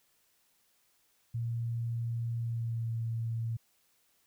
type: tone with pitch glide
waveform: sine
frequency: 116.7 to 114.5 Hz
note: A#2 to A#2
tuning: +2 to -31 cents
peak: -31 dBFS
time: 1.34-3.57 s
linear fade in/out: 10 ms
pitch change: -33 cents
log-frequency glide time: 2.39-2.91 s
effects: white hiss -71 dBFS RMS until 4.26 s